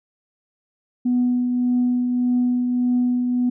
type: tone with tremolo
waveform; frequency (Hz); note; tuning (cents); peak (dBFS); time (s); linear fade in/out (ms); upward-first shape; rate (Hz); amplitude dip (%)
sine; 246.9; B3; 0; -14; 1.05-3.5; 10; triangle; 1.7; 40
effects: tanh soft clip ceiling -12 dBFS